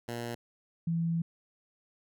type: tone pair in turn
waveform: 10% pulse / sine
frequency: 118.3 / 166.65 Hz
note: A#2 / E3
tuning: +26 / +19 cents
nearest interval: tritone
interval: 593 cents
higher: second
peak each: -27 dBFS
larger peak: neither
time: 0.08-0.35 / 0.87-1.22 s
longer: second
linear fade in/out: 5 ms
effects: none